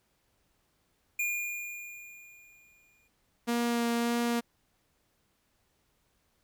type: tone with exponential decay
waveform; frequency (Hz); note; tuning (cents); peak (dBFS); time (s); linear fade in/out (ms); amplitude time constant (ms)
square; 2422; D#7; -47; -28; 1.19-3.08; 5; 410
type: tone with vibrato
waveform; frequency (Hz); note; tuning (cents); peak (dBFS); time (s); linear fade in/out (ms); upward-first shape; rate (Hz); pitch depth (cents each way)
sawtooth; 235.9; A#3; +21; -23; 3.47-4.41; 20; sine; 1.7; 10
effects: pink hiss -73 dBFS RMS until 6.43 s